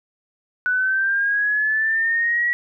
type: linear sweep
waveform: sine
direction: up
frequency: 1480 to 1931 Hz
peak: -17 dBFS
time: 0.66-2.53 s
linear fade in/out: 0 ms
effects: none